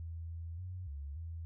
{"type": "tone with pitch steps", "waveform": "sine", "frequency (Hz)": [82.7, 83.2, 91, 71.2, 82.6], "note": ["E2", "E2", "F#2", "C#2", "E2"], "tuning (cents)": [6, 17, -28, 47, 4], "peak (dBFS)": -40, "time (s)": [0, 1.45], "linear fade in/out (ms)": 0, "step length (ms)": 290, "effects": []}